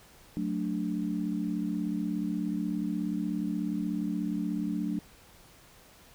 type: chord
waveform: sine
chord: D major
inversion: first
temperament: just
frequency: 183.54 / 220.2 / 293.7 Hz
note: F#3 / A3 / D4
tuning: -14 / +2 / 0 cents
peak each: -33 dBFS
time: 0.37-4.99 s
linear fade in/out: 0 ms
effects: pink hiss -56 dBFS RMS until 6.14 s